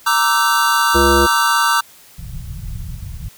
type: chord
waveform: square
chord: E half-diminished seventh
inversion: second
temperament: equal with one note detuned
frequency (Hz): 932.3 / 1174.7 / 1318.5 / 1535.7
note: Bb5 / D6 / E6 / G6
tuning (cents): 0 / 0 / 0 / -36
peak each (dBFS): -19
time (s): 0.06-1.81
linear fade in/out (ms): 10
type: harmonic tone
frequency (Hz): 69.3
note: C#2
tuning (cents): 0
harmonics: 1 / 3 / 5 / 7 / 9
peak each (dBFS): -18 / -23 / -15 / -19 / -27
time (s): 0.94-1.27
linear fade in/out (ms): 20
type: low-pass noise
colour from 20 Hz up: pink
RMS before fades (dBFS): -28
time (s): 2.18-3.29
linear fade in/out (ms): 5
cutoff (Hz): 160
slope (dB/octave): 48
effects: white hiss -45 dBFS RMS until 3.37 s